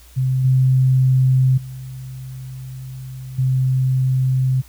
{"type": "tone with level steps", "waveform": "sine", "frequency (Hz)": 130.1, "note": "C3", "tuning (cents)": -9, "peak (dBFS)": [-15, -11, -29, -14], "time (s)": [0.16, 4.62], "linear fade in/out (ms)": 20, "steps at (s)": [0.44, 1.57, 3.38], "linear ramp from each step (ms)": 10, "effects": ["added 60 Hz sine -44 dBFS peak until 4.68 s", "white hiss -49 dBFS RMS until 4.68 s"]}